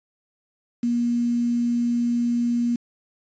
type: tone with quantisation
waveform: sine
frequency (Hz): 238.4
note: A#3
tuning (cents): +39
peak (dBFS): -19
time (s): 0.83-2.76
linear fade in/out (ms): 5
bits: 7
effects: resampled to 16000 Hz